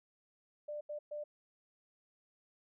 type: tone bursts at uneven times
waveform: sine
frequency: 594 Hz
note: D5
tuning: 20 cents sharp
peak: -39 dBFS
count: 3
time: 0.68-0.81 / 0.89-0.99 / 1.11-1.24 s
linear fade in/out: 10 ms
effects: none